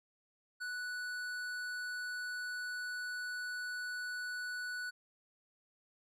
sine tone with tanh clipping, 1480 Hz, F#6, in tune, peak -40 dBFS, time 0.6-4.91 s, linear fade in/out 20 ms, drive 14 dB, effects none

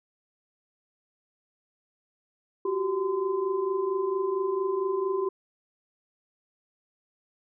sine tone cluster, 363.4 / 387.8 / 1026 Hz, F#4 / G4 / C6, -31 / -19 / -34 cents, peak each -32 / -26 / -34 dBFS, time 2.65-5.29 s, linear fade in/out 5 ms, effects none

